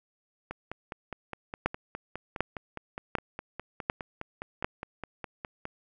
two click trains, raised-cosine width 0.5 ms, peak -21 / -10 dBFS, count 26 / 5, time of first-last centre 0.51-5.654 / 1.66-4.645 s, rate 4.86 / 1.34 Hz, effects none

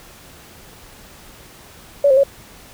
sine tone with pitch steps, 568 / 528 / 554 Hz, C#5 / C5 / C#5, +42 / +16 / -1 cents, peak -9 dBFS, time 2.04-2.235 s, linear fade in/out 5 ms, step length 65 ms, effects pink hiss -43 dBFS RMS until 2.73 s

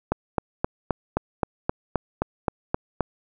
click train, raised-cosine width 1 ms, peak -7 dBFS, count 12, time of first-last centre 0.12-3.007 s, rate 3.81 Hz, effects none

